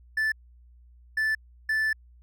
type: tone bursts at uneven times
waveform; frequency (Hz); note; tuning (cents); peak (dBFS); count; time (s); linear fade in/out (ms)
triangle; 1754; A6; -6; -21; 3; 0.17-0.32 / 1.17-1.35 / 1.69-1.93; 5
effects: added 60 Hz sine -51 dBFS peak until 2.22 s

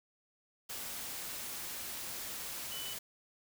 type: tone in noise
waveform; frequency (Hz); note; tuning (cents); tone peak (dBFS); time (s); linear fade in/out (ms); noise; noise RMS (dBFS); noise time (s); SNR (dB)
sine; 2987; F#7; +16; -43; 2.71-2.94; 10; white; -42; 0.69-2.99; -4
effects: none

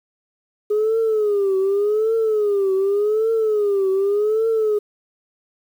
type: tone with vibrato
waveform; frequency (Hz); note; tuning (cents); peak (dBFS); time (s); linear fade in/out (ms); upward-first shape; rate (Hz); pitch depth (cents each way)
sine; 415.3; G#4; 0; -14; 0.7-4.79; 10; triangle; 0.86; 160
effects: tanh soft clip ceiling -13 dBFS + 8-bit

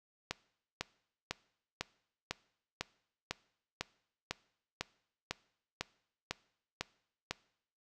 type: click train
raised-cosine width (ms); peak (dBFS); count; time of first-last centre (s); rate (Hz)
0.2; -17; 15; 0.31-7.31; 2
effects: noise-tail reverb RT60 0.7 s tail -21 dB re dry

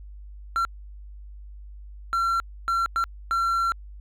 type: tone bursts at uneven times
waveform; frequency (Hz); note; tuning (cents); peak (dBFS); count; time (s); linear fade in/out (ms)
triangle; 1361; F6; -45; -19; 5; 0.56-0.65 / 2.13-2.4 / 2.68-2.86 / 2.96-3.04 / 3.31-3.72; 0
effects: added 50 Hz sine -39 dBFS peak until 4 s

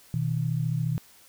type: tone pair together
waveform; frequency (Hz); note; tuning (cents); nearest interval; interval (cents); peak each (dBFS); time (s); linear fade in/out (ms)
sine; 123.47 / 157.81; B2 / D#3; 0 / +25; major third; 425; -27 / -27; 0.14-0.98; 0
effects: white hiss -55 dBFS RMS until 1.28 s

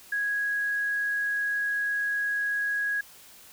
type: tone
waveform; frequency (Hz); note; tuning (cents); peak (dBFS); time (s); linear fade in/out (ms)
sine; 1658; G#6; -3; -25; 0.12-3.01; 5
effects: white hiss -51 dBFS RMS until 3.52 s

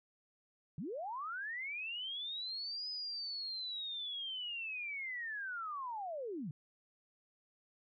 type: linear two-way sweep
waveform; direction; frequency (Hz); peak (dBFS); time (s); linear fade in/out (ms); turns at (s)
sine; up then down; 128.2 to 5040 to 128.2; -39; 0.78-6.51; 2; 2.89
effects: none

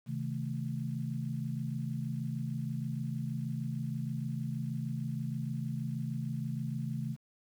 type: chord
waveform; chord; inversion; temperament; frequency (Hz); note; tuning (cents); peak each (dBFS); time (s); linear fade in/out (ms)
sine; A diminished; first; just; 132 / 158.4 / 220; C3 / Eb3 / A3; +16 / +31 / 0; -36 / -38 / -39; 0.06-7.17; 50
effects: 10-bit

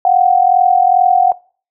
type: tone pair together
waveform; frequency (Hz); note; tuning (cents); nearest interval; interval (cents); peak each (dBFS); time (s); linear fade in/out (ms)
sine; 718 / 760.4; F5 / F#5; +48 / +47; minor second; 99; -11; 0.05-1.32; 2
effects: noise-tail reverb RT60 0.4 s tail -22 dB re dry

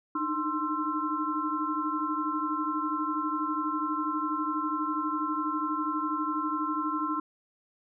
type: tone cluster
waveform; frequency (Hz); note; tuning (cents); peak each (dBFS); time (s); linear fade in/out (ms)
sine; 300.7 / 312.9 / 1049 / 1336; D4 / D#4 / C6 / E6; +41 / +10 / +4 / +23; -34 / -35 / -31 / -33; 0.15-7.2; 5
effects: none

